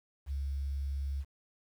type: tone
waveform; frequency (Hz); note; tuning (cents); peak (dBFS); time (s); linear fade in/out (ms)
sine; 69.3; C#2; 0; -32; 0.26-1.25; 50
effects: 10-bit